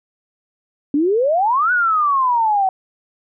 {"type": "exponential two-way sweep", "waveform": "sine", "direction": "up then down", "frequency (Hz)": [276.1, 1498, 746], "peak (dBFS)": -13, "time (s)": [0.94, 2.69], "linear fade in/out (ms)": 2, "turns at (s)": 1.72, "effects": []}